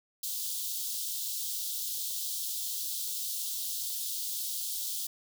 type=high-pass noise; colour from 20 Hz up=white; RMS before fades=-35 dBFS; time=0.23-5.07 s; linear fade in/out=5 ms; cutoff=3300 Hz; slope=48 dB/octave; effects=none